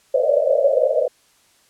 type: band-pass noise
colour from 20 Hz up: pink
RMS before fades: -17 dBFS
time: 0.14-1.08 s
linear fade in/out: 5 ms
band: 500 to 630 Hz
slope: 96 dB/octave
effects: white hiss -57 dBFS RMS until 1.69 s + low-pass 10000 Hz 12 dB/octave